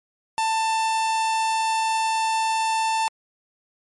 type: tone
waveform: 45% pulse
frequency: 889 Hz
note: A5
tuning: 18 cents sharp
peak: -20 dBFS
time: 0.38-3.08 s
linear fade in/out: 0 ms
effects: MP3 48 kbps